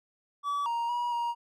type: tone with pitch steps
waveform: triangle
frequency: 1146 / 936 / 962 / 945 Hz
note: D6 / A#5 / B5 / A#5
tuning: -43 / +7 / -46 / +23 cents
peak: -26 dBFS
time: 0.43-1.35 s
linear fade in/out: 50 ms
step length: 230 ms
effects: none